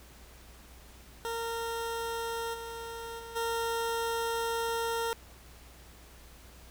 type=tone with level steps; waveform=20% pulse; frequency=460.6 Hz; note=A#4; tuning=21 cents flat; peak=-28 / -34 / -38 / -25 dBFS; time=1.25-5.13 s; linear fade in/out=0 ms; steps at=2.53 / 3.18 / 3.35 s; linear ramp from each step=20 ms; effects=added 60 Hz sine -53 dBFS peak until 6.7 s + pink hiss -55 dBFS RMS until 6.7 s

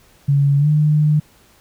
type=tone with pitch glide; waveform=sine; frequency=141 to 151.12 Hz; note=C#3 to D3; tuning=+30 to +50 cents; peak=-11 dBFS; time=0.28-1.2 s; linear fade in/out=10 ms; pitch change=+120 cents; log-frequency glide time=0.58-0.68 s; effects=pink hiss -52 dBFS RMS until 1.6 s

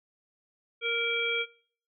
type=harmonic tone; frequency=466.2 Hz; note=A#4; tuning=in tune; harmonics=1 / 3 / 5 / 7; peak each=-33 / -36 / -30 / -34 dBFS; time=0.81-1.46 s; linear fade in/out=50 ms; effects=noise-tail reverb RT60 0.5 s tail -20 dB re dry

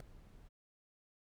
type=noise with ADSR envelope; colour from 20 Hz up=brown; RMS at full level=-33 dBFS; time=0-0.49 s; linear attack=3 ms; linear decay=3 ms; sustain=-24 dB; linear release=21 ms; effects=none

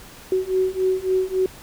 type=beating tone pair; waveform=sine; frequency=372.7 / 376.3 Hz; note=F#4 / F#4; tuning=+13 / +29 cents; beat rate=3.6 Hz; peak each=-22 / -21 dBFS; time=0.32-1.46 s; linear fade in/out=2 ms; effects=pink hiss -43 dBFS RMS until 1.62 s

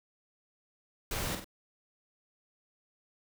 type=noise with echo; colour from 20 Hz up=pink; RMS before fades=-35 dBFS; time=1.11-1.35 s; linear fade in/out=2 ms; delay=47 ms; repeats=2; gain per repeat=-6 dB; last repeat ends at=1.444 s; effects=none

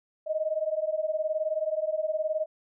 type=beating tone pair; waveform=sine; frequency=615 / 634 Hz; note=D#5 / D#5; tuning=-20 / +32 cents; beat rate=19 Hz; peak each=-29 dBFS; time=0.26-2.46 s; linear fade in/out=20 ms; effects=none

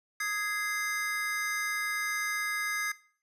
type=chord; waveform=square; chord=Ab major; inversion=second; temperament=just; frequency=1245.9 / 1661.2 / 2077 Hz; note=Eb6 / Ab6 / C7; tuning=+2 / 0 / -13 cents; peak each=-39 / -34 / -35 dBFS; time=0.2-2.92 s; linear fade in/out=5 ms; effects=noise-tail reverb RT60 0.5 s tail -21 dB re dry + resampled to 32000 Hz

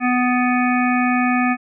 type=harmonic tone; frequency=248.6 Hz; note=B3; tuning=12 cents sharp; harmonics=1 / 3 / 5 / 7 / 9 / 10; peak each=-17 / -22 / -24 / -25 / -27 / -27 dBFS; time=0-1.57 s; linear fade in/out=50 ms; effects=none

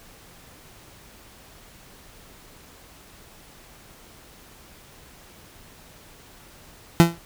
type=tone with exponential decay; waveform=30% pulse; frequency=168.7 Hz; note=E3; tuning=40 cents sharp; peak=-4 dBFS; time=7-7.18 s; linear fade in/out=0 ms; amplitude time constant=38 ms; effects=pink hiss -49 dBFS RMS until 7.25 s

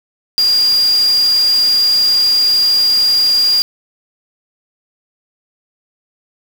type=tone in noise; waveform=sine; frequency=4811 Hz; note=D8; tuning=41 cents sharp; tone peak=-9 dBFS; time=0.38-3.62 s; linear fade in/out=0 ms; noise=white; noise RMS=-27 dBFS; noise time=0.38-3.62 s; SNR=+15 dB; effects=none

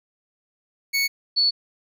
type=tone pair in turn; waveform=25% pulse / sine; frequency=2217 / 4434 Hz; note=C#7 / C#8; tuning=0 / 0 cents; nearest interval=octave; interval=1200 cents; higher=second; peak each=-16 dBFS; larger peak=neither; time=0.93-1.08 / 1.36-1.51 s; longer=neither; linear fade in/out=20 ms; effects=none

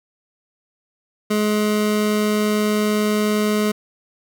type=tone; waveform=25% pulse; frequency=211.2 Hz; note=G#3; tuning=29 cents sharp; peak=-13 dBFS; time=1.3-3.72 s; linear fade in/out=10 ms; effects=none

